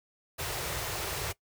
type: band-stop noise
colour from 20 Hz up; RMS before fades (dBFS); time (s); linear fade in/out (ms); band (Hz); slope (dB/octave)
pink; -34; 0.38-1.33; 20; 160 to 340; 48
effects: noise-tail reverb RT60 0.1 s tail -20 dB re dry + high-pass 60 Hz 12 dB/octave